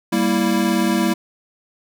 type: chord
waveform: square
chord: E diminished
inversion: first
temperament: equal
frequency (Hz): 196 / 233.1 / 329.6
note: G3 / Bb3 / E4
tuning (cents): 0 / 0 / 0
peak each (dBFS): -21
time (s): 0.12-1.14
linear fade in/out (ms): 10
effects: none